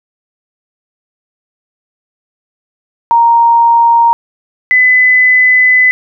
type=tone pair in turn; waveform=sine; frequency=932.3 / 2009 Hz; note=A#5 / B6; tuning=0 / +29 cents; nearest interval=octave + minor second; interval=1329 cents; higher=second; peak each=-4 dBFS; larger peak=neither; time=3.11-4.13 / 4.71-5.91 s; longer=second; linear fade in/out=0 ms; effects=none